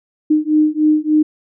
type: beating tone pair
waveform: sine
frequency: 304.5 / 307.9 Hz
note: D#4 / D#4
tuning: -37 / -18 cents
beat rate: 3.4 Hz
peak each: -14 dBFS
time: 0.3-1.23 s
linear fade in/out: 10 ms
effects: none